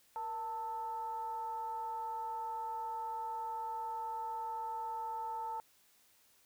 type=tone with frequency modulation; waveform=sine; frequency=891 Hz; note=A5; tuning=22 cents sharp; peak=-37 dBFS; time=0.16-5.6 s; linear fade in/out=0 ms; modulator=418 Hz; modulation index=0.4; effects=white hiss -68 dBFS RMS until 6.45 s